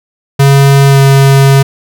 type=tone with pitch glide; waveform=square; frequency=138.59 to 137 Hz; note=C#3 to C#3; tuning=0 to -20 cents; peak=-3 dBFS; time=0.39-1.63 s; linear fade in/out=10 ms; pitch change=-20 cents; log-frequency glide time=0.88-0.99 s; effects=none